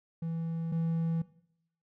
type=tone pair in turn; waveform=triangle; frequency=164.81 / 164.81 Hz; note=E3 / E3; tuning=0 / 0 cents; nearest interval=unison; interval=0 cents; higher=neither; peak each=-30 / -26 dBFS; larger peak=second; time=0.22-0.72 / 0.72-1.22 s; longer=neither; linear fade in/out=5 ms; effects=noise-tail reverb RT60 0.7 s tail -18 dB re dry